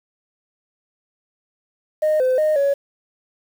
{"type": "tone with pitch steps", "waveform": "sine", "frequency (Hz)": [616, 513, 616, 560], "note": ["D#5", "C5", "D#5", "C#5"], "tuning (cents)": [-17, -34, -17, 18], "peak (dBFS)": -13, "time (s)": [2.02, 2.74], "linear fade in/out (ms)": 10, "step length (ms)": 180, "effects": ["tanh soft clip ceiling -12 dBFS", "7-bit"]}